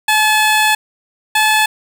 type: tone pair in turn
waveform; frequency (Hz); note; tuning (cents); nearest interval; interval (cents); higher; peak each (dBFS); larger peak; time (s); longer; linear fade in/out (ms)
15% pulse; 860 / 863.2; A5 / A5; -40 / -33; unison; 7; second; -4; neither; 0.08-0.75 / 1.35-1.66; first; 5
effects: none